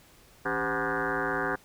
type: tone with frequency modulation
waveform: sine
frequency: 972 Hz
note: B5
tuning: 28 cents flat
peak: -26 dBFS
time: 0.45-1.56 s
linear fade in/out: 10 ms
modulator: 115 Hz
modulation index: 6.3
effects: pink hiss -57 dBFS RMS until 1.64 s